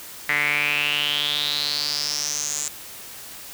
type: tone with band-pass filter sweep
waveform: sawtooth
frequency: 146.83 Hz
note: D3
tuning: in tune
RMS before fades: -24 dBFS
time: 0.29-2.68 s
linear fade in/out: 0 ms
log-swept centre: 2000 to 7300 Hz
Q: 7.7
effects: white hiss -39 dBFS RMS until 3.53 s